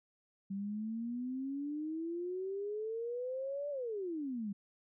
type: exponential two-way sweep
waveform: sine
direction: up then down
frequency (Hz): 193.3 to 587.3 to 193.3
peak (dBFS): -36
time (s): 0.5-4.53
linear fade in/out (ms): 10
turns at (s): 3.7
effects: none